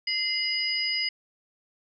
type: tone cluster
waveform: sine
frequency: 2074 / 2907 / 4953 Hz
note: C7 / F#7 / D#8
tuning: -16 / -31 / -9 cents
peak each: -30 / -33 / -27 dBFS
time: 0.07-1.09 s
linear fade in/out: 5 ms
effects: none